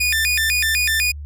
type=tone with vibrato; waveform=sawtooth; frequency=2093 Hz; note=C7; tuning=in tune; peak=-13 dBFS; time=0-1.12 s; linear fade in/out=10 ms; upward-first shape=square; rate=4 Hz; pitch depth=280 cents each way; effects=added 73 Hz sine -29 dBFS peak until 1.25 s

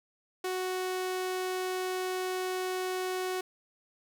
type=tone; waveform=sawtooth; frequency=370 Hz; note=F#4; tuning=in tune; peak=-27 dBFS; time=0.44-3.41 s; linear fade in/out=5 ms; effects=none

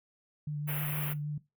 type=tone with vibrato; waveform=sine; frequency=148.2 Hz; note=D3; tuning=16 cents sharp; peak=-32 dBFS; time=0.47-1.38 s; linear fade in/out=5 ms; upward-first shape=triangle; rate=6.4 Hz; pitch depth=21 cents each way
type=band-stop noise; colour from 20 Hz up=white; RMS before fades=-37 dBFS; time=0.67-1.14 s; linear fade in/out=20 ms; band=3000 to 11000 Hz; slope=48 dB/octave
effects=noise-tail reverb RT60 0.2 s tail -17 dB re dry

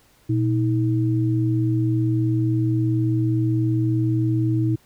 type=tone pair together; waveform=sine; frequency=119.34 / 318.6 Hz; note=A#2 / D#4; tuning=+41 / +41 cents; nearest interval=octave + perfect fourth; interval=1700 cents; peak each=-19 / -22 dBFS; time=0.29-4.76 s; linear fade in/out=10 ms; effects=pink hiss -57 dBFS RMS until 4.85 s

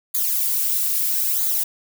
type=noise with flanger; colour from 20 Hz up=violet; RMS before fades=-21 dBFS; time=0.14-1.64 s; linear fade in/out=10 ms; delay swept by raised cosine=0.36 to 3.36 ms; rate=0.77 Hz; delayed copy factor=-0.8; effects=none

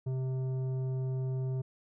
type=tone with tanh clipping; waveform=sine; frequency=130.4 Hz; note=C3; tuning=5 cents flat; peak=-32 dBFS; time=0.06-1.62 s; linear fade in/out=10 ms; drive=10 dB; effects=none

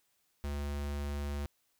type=tone; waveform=square; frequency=71.9 Hz; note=D2; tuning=36 cents flat; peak=-35 dBFS; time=0.44-1.46 s; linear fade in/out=0 ms; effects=white hiss -75 dBFS RMS until 1.79 s

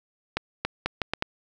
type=accelerating click train; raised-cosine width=0.3 ms; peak=-9 dBFS; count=6; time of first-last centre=0.37-1.224 s; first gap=280 ms; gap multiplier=0.75; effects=none

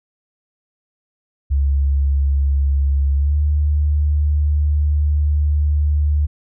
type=tone with pitch glide; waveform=sine; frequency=69.5 to 74.06 Hz; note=C#2 to D2; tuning=+5 to +15 cents; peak=-13 dBFS; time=1.5-6.27 s; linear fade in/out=20 ms; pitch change=+110 cents; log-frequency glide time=3.16-3.37 s; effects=none

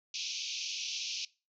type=band-pass noise; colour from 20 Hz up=white; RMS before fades=-38 dBFS; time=0.14-1.25 s; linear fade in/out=2 ms; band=2400 to 6300 Hz; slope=96 dB/octave; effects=noise-tail reverb RT60 0.3 s tail -21 dB re dry

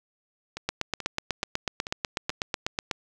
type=two click trains; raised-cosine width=0.2 ms; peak=-9 / -17 dBFS; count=19 / 5; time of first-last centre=0.69-2.912 / 0.57-2.302 s; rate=8.1 / 2.31 Hz; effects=none

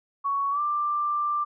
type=tone with pitch glide; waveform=sine; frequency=1116 to 1182.4 Hz; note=C#6 to D6; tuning=+11 to +11 cents; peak=-23 dBFS; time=0.24-1.45 s; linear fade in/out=20 ms; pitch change=+100 cents; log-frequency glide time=0.51-0.6 s; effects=none

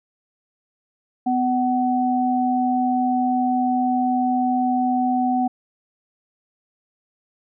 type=tone pair together; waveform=sine; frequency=251.6 / 750.9 Hz; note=B3 / F#5; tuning=+32 / +25 cents; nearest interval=octave + perfect fifth; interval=1893 cents; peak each=-20 dBFS; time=1.26-5.48 s; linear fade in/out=10 ms; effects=none

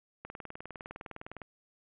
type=click train; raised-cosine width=0.5 ms; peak=-27 dBFS; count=24; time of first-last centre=0.25-1.418 s; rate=19.7 Hz; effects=resampled to 8000 Hz + 11-bit

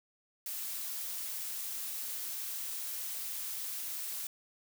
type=noise; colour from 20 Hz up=blue; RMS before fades=-39 dBFS; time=0.46-4.27 s; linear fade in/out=2 ms; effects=none

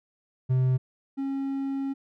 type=tone pair in turn; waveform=triangle; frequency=128.7 / 272.7 Hz; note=C3 / C#4; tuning=-28 / -28 cents; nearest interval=octave + minor second; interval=1300 cents; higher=second; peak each=-18 / -25 dBFS; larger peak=first; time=0.49-0.78 / 1.17-1.94 s; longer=second; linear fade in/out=20 ms; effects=none

